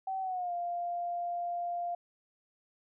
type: tone with pitch glide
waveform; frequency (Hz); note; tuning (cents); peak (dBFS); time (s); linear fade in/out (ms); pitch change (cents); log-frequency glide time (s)
sine; 765 to 697.5; G5 to F5; -42 to -2; -32; 0.07-1.95; 5; -160; 0.21-0.53
effects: none